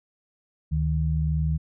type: tone pair together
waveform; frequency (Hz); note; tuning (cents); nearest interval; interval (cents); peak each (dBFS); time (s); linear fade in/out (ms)
sine; 73.41 / 155.56; D2 / D#3; 0 / 0; octave + minor second; 1300; -24; 0.71-1.58; 20
effects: none